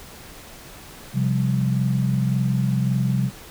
sine chord, C suspended fourth, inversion none, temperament just, 130.81 / 174.42 / 196.22 Hz, C3 / F3 / G3, 0 / -2 / +2 cents, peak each -20 / -26 / -24 dBFS, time 1.13-3.31 s, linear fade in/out 50 ms, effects pink hiss -42 dBFS RMS until 3.5 s

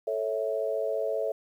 sine chord, A major, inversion none, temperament equal with one note detuned, 440 / 554.4 / 653.9 Hz, A4 / C#5 / E5, 0 / 0 / -14 cents, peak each -31 dBFS, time 0.07-1.32 s, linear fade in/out 5 ms, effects 10-bit

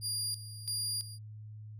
25% pulse tone with tremolo, 4811 Hz, D8, 41 cents sharp, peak -28 dBFS, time 0.01-1.19 s, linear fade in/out 50 ms, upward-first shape square, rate 1.5 Hz, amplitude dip 80%, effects added 107 Hz sine -44 dBFS peak until 1.79 s

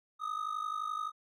triangle ring-modulated tone, 1244.5 Hz, D#6, in tune, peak -29 dBFS, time 0.19-1.12 s, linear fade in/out 50 ms, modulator 25.8 Hz, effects none

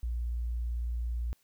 sine tone, 59 Hz, A#1, 22 cents sharp, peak -30 dBFS, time 0.03-1.33 s, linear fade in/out 0 ms, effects white hiss -70 dBFS RMS until 1.43 s

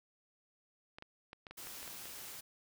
clicks, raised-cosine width 0.3 ms, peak -32 dBFS, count 9, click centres 0.985 / 1.024 / 1.331 / 1.468 / 1.51 / 1.671 / 1.829 / 1.878 / 2.056 s
white noise, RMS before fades -48 dBFS, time 1.57-2.41 s, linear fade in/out 10 ms
effects none

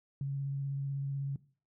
sine tone with vibrato, 138.59 Hz, C#3, in tune, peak -32 dBFS, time 0.21-1.36 s, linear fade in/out 2 ms, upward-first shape square, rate 16 Hz, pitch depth 11 cents each way, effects noise-tail reverb RT60 0.4 s tail -18 dB re dry

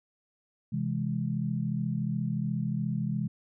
sine chord, C augmented, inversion none, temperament equal, 130.81 / 164.81 / 207.7 Hz, C3 / E3 / G#3, 0 / 0 / 0 cents, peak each -32 dBFS, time 0.72-3.28 s, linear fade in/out 10 ms, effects none

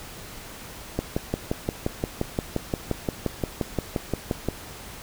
click train, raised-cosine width 2 ms, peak -10 dBFS, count 21, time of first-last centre 0.99-4.487 s, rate 5.72 Hz, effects pink hiss -41 dBFS RMS until 5.02 s

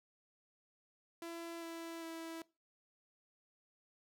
sawtooth tone with pitch steps, 335.9 / 332 / 328.2 Hz, E4 / E4 / E4, +33 / +12 / -8 cents, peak -40 dBFS, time 1.22-2.42 s, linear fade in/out 2 ms, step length 400 ms, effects noise-tail reverb RT60 0.3 s tail -22 dB re dry

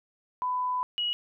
sine tone pair in turn, 1000 / 2908 Hz, B5 / F#7, +21 / -31 cents, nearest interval octave + tritone, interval 1848 cents, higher second, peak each -26 dBFS, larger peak neither, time 0.42-0.83 / 0.98-1.13 s, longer first, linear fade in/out 0 ms, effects none

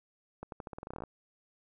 accelerating click train, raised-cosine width 1 ms, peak -27 dBFS, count 15, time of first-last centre 0.43-1.037 s, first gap 92 ms, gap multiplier 0.87, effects none

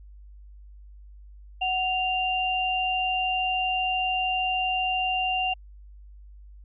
sine tone pair together, 743 / 2785 Hz, F#5 / F7, +7 / -5 cents, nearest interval octave + major seventh, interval 2288 cents, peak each -26 dBFS, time 1.61-5.54 s, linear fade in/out 10 ms, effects added 50 Hz sine -44 dBFS peak until 6.64 s

